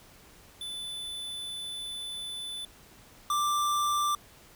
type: tone pair in turn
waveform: square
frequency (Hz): 3500 / 1179.5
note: A7 / D6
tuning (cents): -10 / +7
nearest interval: octave + perfect fifth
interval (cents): 1883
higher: first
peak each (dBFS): -36 / -26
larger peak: second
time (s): 0.61-2.65 / 3.3-4.15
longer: first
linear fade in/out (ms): 2
effects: pink hiss -55 dBFS RMS until 4.55 s